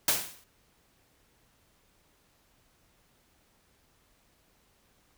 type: noise with exponential decay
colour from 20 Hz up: white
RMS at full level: -22 dBFS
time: 0.08-0.44 s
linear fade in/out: 2 ms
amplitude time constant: 77 ms
effects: pink hiss -67 dBFS RMS until 5.17 s